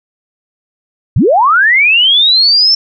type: linear sweep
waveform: sine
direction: up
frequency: 72 to 5400 Hz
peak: -5 dBFS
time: 1.16-2.75 s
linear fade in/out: 5 ms
effects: none